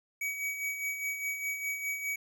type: tone with tremolo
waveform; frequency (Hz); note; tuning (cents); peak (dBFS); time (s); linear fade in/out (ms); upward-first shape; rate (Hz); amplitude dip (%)
square; 2267; C#7; +38; -31; 0.21-2.16; 5; sine; 4.9; 55
effects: 12-bit